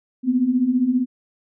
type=beating tone pair; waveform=sine; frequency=240 / 255 Hz; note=B3 / C4; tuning=-49 / -44 cents; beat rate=15 Hz; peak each=-22 / -17 dBFS; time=0.23-1.06 s; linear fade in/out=50 ms; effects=none